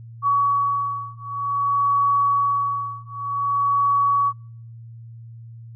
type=beating tone pair; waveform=sine; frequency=1129 / 1129.53 Hz; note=C#6 / C#6; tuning=+31 / +32 cents; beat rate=0.53 Hz; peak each=-21 dBFS; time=0.22-4.33 s; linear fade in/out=50 ms; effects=noise-tail reverb RT60 0.5 s tail -21 dB re dry + added 115 Hz sine -37 dBFS peak until 5.75 s